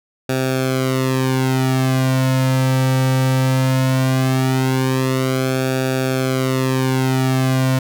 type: tone with flanger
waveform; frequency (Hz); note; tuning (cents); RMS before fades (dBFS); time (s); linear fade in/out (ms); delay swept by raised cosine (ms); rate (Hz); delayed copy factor
sawtooth; 130.81; C3; 0; -17; 0.29-7.79; 5; 0.97 to 2.87; 0.18; -0.9
effects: none